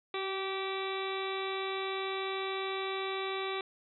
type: harmonic tone with a mistuned harmonic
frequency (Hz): 386.7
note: G4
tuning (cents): -24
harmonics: 1 / 2 / 3 / 4 / 5 / 6 / 7 / 8 / 9 / 10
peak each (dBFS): -36 / -42 / -40 / -50 / -46 / -42 / -48 / -54 / -45 / -45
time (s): 0.14-3.61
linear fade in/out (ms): 2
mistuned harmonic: 1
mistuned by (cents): -17
effects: none